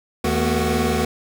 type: tone cluster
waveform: 25% pulse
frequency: 79.6 / 220.7 / 241.9 / 373.2 Hz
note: D#2 / A3 / B3 / F#4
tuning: +40 / +5 / -36 / +15 cents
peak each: -20 dBFS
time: 0.24-1.05 s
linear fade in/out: 5 ms
effects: none